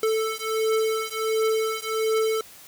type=beating tone pair; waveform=square; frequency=440 / 441.4 Hz; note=A4 / A4; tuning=0 / +5 cents; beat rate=1.4 Hz; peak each=-26 dBFS; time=0.03-2.41 s; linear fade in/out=2 ms; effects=white hiss -47 dBFS RMS until 2.67 s